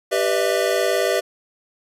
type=chord; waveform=square; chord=E minor seventh; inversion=first; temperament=equal with one note detuned; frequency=392 / 493.9 / 601.1 / 659.3 Hz; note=G4 / B4 / D5 / E5; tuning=0 / 0 / +40 / 0 cents; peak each=-24 dBFS; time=0.11-1.21 s; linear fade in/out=20 ms; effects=resampled to 32000 Hz